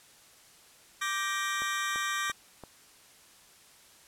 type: chord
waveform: sawtooth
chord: G minor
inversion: second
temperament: just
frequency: 1176 / 1568 / 1881.6 Hz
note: D6 / G6 / Bb6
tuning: +2 / 0 / +16 cents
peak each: -29 / -31 / -31 dBFS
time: 1.01-2.32 s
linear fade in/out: 10 ms
type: click train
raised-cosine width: 1 ms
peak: -29 dBFS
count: 4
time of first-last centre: 1.62-2.637 s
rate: 2.95 Hz
effects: white hiss -57 dBFS RMS until 4.07 s + low-pass 11000 Hz 12 dB/octave